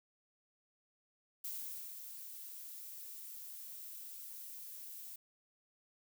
violet noise with ADSR envelope, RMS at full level -42 dBFS, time 1.44-5.16 s, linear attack 6 ms, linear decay 490 ms, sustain -7 dB, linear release 4 ms, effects none

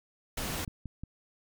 pink noise, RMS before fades -35 dBFS, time 0.37-0.65 s, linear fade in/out 5 ms
click train, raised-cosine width 5 ms, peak -27 dBFS, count 4, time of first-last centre 0.5-1.036 s, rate 5.6 Hz
effects none

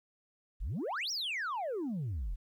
sine exponential two-way sweep, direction up then down, 36.05 to 5900 to 36.05 Hz, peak -31 dBFS, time 0.6-2.36 s, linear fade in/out 20 ms, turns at 1.11 s, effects tanh soft clip ceiling -32 dBFS + 12-bit

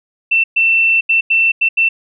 sine tone bursts at uneven times, 2683 Hz, E7, 30 cents sharp, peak -9 dBFS, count 6, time 0.31-0.44 / 0.56-1.01 / 1.09-1.21 / 1.3-1.52 / 1.61-1.69 / 1.77-1.89 s, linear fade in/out 10 ms, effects none

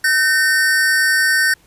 square tone pair together, 1534 / 1824.2 Hz, G6 / A#6, -38 / -38 cents, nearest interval minor third, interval 300 cents, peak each -16 dBFS, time 0.04-1.54 s, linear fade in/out 5 ms, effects pink hiss -53 dBFS RMS until 1.66 s + resampled to 32000 Hz

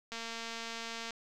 click train, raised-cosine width 0.2 ms, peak -24 dBFS, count 227, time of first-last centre 0.12-1.107 s, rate 229 Hz, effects none

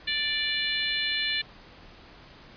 harmonic tone, 587.3 Hz, D5, in tune, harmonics 3 / 4 / 5 / 6 / 7, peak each -32 / -32 / -32 / -32 / -32 dBFS, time 0.07-1.42 s, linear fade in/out 10 ms, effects pink hiss -50 dBFS RMS until 2.56 s + resampled to 11025 Hz

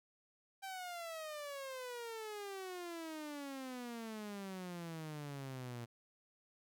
sawtooth exponential sweep, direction down, 784 to 116.54 Hz, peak -40 dBFS, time 0.62-5.86 s, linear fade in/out 20 ms, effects none

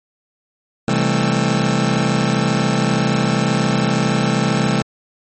sawtooth chord, A minor seventh, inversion first, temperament just, 132 / 165 / 198 / 220 Hz, C3 / E3 / G3 / A3, +16 / +2 / +18 / 0 cents, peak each -16 dBFS, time 0.88-4.82 s, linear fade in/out 2 ms, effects MP3 32 kbps

